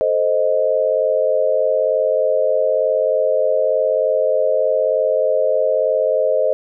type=chord; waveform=sine; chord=A diminished; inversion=none; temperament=equal; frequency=440 / 523.3 / 622.3 Hz; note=A4 / C5 / Eb5; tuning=0 / 0 / 0 cents; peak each=-22 / -17 / -17 dBFS; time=0.01-6.53 s; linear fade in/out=0 ms; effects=none